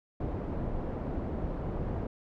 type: low-pass noise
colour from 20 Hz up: pink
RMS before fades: -34 dBFS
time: 0.2-2.07 s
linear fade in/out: 5 ms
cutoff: 590 Hz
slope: 12 dB/octave
effects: none